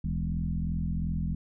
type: tone with frequency modulation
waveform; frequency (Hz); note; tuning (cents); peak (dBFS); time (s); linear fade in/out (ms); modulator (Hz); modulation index
sine; 114.5; A#2; -31; -27; 0.04-1.35; 5; 42.8; 2.2
effects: none